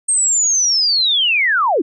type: linear sweep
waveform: sine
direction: down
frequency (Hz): 8530 to 262.7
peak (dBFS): -12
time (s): 0.08-1.82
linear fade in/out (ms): 10
effects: none